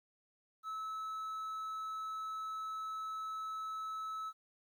triangle tone, 1300 Hz, E6, 24 cents flat, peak -37 dBFS, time 0.63-4.33 s, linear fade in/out 50 ms, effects 12-bit

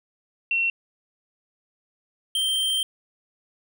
sine / square tone pair in turn, 2720 / 3143 Hz, F7 / G7, -46 / +4 cents, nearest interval minor third, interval 250 cents, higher second, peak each -20 / -22 dBFS, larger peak first, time 0.51-0.7 / 2.35-2.83 s, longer second, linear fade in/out 2 ms, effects none

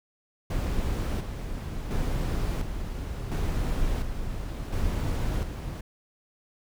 brown noise with tremolo, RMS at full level -27 dBFS, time 0.5-5.81 s, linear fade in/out 5 ms, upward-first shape square, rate 0.71 Hz, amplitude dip 50%, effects none

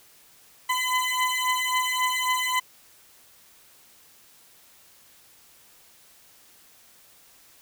20% pulse beating tone pair, 1010 / 1013.7 Hz, B5 / B5, +39 / +45 cents, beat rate 3.7 Hz, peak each -21 dBFS, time 0.69-2.6 s, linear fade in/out 10 ms, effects white hiss -55 dBFS RMS until 7.61 s

